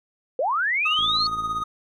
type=linear sweep; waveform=sine; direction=up; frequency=470.6 to 4435 Hz; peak=-20 dBFS; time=0.39-1.27 s; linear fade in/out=2 ms
type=tone with tremolo; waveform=triangle; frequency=1244.5 Hz; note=D#6; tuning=in tune; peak=-20 dBFS; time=0.85-1.64 s; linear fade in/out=10 ms; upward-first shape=sine; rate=17 Hz; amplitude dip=55%
type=click train; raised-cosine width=3 ms; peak=-29 dBFS; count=36; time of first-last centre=0.99-1.621 s; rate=55.5 Hz
effects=none